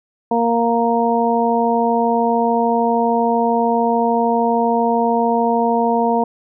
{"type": "harmonic tone", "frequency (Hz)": 233.1, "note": "A#3", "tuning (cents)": 0, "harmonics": [1, 2, 3, 4], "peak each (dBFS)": [-19, -19, -19, -19], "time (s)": [0.31, 6.24], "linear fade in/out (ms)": 5, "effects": []}